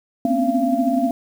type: tone cluster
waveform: sine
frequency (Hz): 230 / 250.5 / 263.1 / 279.3 / 683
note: A#3 / B3 / C4 / C#4 / F5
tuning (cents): -23 / +25 / +10 / +13 / -39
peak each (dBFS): -26 / -22 / -21 / -25 / -21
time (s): 0.25-1.11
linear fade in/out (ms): 2
effects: 7-bit